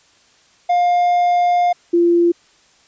triangle / sine tone pair in turn, 707 / 343.8 Hz, F5 / F4, +21 / -27 cents, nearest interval octave, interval 1248 cents, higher first, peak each -10 dBFS, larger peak neither, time 0.69-1.73 / 1.93-2.32 s, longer first, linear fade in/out 10 ms, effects white hiss -53 dBFS RMS until 2.87 s + resampled to 16000 Hz

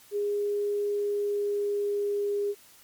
sine tone with pitch glide, 410.3 to 407.5 Hz, G#4 to G#4, -21 to -33 cents, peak -25 dBFS, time 0.11-2.55 s, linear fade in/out 50 ms, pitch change -12 cents, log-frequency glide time 0.85-2.37 s, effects white hiss -55 dBFS RMS until 2.83 s + MP3 96 kbps

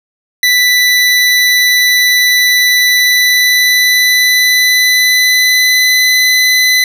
25% pulse tone with pitch glide, 1982 to 2009 Hz, B6 to B6, +6 to +29 cents, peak -3 dBFS, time 0.43-6.84 s, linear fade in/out 2 ms, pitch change +23 cents, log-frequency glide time 2.92-6.11 s, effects none

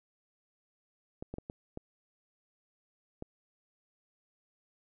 clicks, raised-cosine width 2 ms, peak -26 dBFS, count 6, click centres 1.225 / 1.34 / 1.384 / 1.499 / 1.774 / 3.224 s, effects none

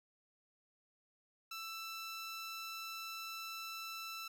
15% pulse tone, 1329 Hz, E6, 14 cents sharp, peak -37 dBFS, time 1.51-4.28 s, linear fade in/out 5 ms, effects none

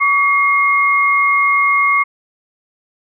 sine tone pair together, 1135.7 / 2144 Hz, C#6 / C7, +42 / +42 cents, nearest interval major seventh, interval 1100 cents, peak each -13 dBFS, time 0-2.04 s, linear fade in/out 20 ms, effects none

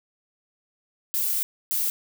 violet noise bursts at uneven times, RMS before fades -25 dBFS, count 2, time 1.14-1.43 / 1.71-1.9 s, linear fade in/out 0 ms, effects none

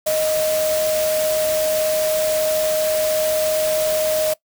sine tone in noise, 622.3 Hz, D#5, in tune, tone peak -17 dBFS, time 0.06-4.34 s, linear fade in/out 10 ms, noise white, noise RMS -26 dBFS, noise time 0.06-4.34 s, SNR +6 dB, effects noise-tail reverb RT60 0.1 s tail -20 dB re dry

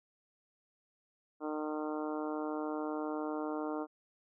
harmonic tone, 152.8 Hz, D#3, 31 cents flat, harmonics 2 / 3 / 4 / 5 / 6 / 7 / 8 / 9, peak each -37 / -41 / -43 / -45 / -47 / -48 / -49 / -50 dBFS, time 1.4-3.87 s, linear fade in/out 50 ms, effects none

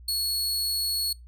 sawtooth tone, 4361 Hz, C#8, 29 cents flat, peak -22 dBFS, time 0.08-1.13 s, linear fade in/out 5 ms, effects noise-tail reverb RT60 0.2 s tail -26 dB re dry + added 60 Hz sine -44 dBFS peak until 1.27 s

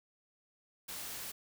white noise, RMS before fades -43 dBFS, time 0.88-1.32 s, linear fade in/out 10 ms, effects none

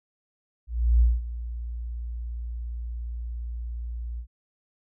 sine tone with ADSR envelope, 58.6 Hz, A#1, 10 cents sharp, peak -14 dBFS, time 0.67-4.27 s, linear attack 340 ms, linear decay 200 ms, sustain -16 dB, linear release 82 ms, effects none

